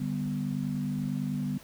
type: chord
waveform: sine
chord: G major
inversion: second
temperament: equal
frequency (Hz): 146.83 / 196 / 246.9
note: D3 / G3 / B3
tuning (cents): 0 / 0 / 0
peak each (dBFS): -33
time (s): 0-1.58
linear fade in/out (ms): 5
effects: pink hiss -52 dBFS RMS until 1.63 s